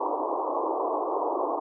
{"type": "band-pass noise", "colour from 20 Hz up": "white", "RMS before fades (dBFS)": -28, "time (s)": [0, 1.6], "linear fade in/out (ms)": 10, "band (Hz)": [290, 1100], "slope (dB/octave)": 96, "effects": []}